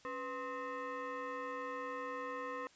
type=tone with frequency modulation; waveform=sine; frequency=277.2 Hz; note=C#4; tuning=in tune; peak=-39 dBFS; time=0.05-2.67 s; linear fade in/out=0 ms; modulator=776 Hz; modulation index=1.9; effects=white hiss -64 dBFS RMS until 2.75 s + resampled to 16000 Hz